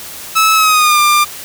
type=tone with pitch glide; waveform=sawtooth; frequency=1302 to 1193.9 Hz; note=E6 to D6; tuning=-22 to +28 cents; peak=-4 dBFS; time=0.35-1.25 s; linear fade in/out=20 ms; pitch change=-150 cents; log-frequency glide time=0.54-0.99 s; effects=white hiss -29 dBFS RMS until 1.44 s